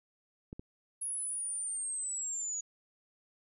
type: clicks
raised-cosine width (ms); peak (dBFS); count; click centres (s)
3; -30; 2; 0.529 / 0.595
type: linear sweep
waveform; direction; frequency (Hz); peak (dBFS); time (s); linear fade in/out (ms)
sine; down; 10548 to 6720; -34; 1.01-2.61; 10
effects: none